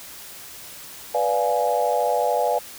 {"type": "chord", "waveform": "sine", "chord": "B diminished seventh", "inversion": "none", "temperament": "equal with one note detuned", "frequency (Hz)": [493.9, 587.3, 698.5, 835.9], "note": ["B4", "D5", "F5", "Ab5"], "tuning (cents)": [0, 0, 0, 11], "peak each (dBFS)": -24, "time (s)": [1.14, 2.59], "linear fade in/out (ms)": 10, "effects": ["white hiss -40 dBFS RMS until 2.78 s"]}